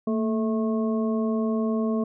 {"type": "harmonic tone with a mistuned harmonic", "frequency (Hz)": 217.7, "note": "A3", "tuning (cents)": -18, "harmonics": [1, 2, 3, 5], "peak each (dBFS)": [-23, -29, -33, -37], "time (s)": [0.07, 2.04], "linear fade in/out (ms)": 5, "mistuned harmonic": 1, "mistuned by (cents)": 57, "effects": []}